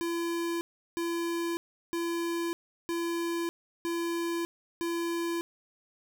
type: tone bursts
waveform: square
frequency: 338.6 Hz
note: E4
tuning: 46 cents sharp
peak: -30 dBFS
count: 6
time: 0.01-5.41 s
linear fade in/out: 0 ms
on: 600 ms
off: 360 ms
effects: 11-bit